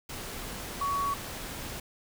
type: tone in noise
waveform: sine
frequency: 1123 Hz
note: C#6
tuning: 22 cents sharp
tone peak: -27 dBFS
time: 0.81-1.14 s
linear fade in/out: 5 ms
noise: pink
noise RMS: -39 dBFS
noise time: 0.09-1.8 s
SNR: +9 dB
effects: none